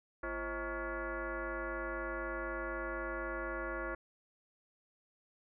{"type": "tone with frequency modulation", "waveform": "sine", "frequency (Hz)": 534, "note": "C5", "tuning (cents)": 35, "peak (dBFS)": -36, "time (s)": [0.23, 3.95], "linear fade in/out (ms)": 5, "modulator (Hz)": 292, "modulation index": 4.1, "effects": []}